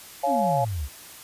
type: chord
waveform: sine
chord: Db major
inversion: none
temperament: equal with one note detuned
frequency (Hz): 554.4 / 698.5 / 848.6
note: Db5 / F5 / Ab5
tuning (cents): 0 / 0 / +37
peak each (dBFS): -26 / -24 / -25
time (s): 0.23-0.65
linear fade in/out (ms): 10
type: exponential sweep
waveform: sine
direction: down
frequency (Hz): 311.1 to 62.7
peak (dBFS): -26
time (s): 0.26-0.89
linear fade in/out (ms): 50
effects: white hiss -44 dBFS RMS until 1.23 s + resampled to 32000 Hz